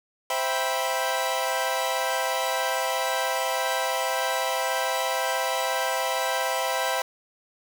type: chord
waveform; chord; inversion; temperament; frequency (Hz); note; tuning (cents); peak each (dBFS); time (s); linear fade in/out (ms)
sawtooth; C major seventh; none; equal with one note detuned; 523.3 / 659.3 / 784 / 980.4; C5 / E5 / G5 / B5; 0 / 0 / 0 / -13; -26; 0.3-7.02; 2
effects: none